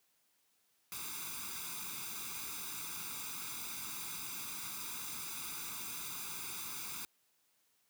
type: noise with comb filter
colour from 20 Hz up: white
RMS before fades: -43 dBFS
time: 0.92-7.05 s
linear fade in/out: 0 ms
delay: 0.82 ms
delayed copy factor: +0.9
effects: white hiss -75 dBFS RMS until 7.89 s + high-pass 100 Hz 12 dB/octave